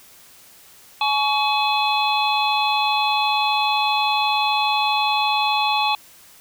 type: tone cluster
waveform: sine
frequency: 847 / 1122 / 2554 / 3429 / 4079 Hz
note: G#5 / C#6 / D#7 / A7 / C8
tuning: +34 / +21 / +45 / -45 / -45 cents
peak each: -20 / -25 / -24 / -25 / -28 dBFS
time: 1.01-5.95 s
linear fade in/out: 2 ms
effects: white hiss -48 dBFS RMS until 6.4 s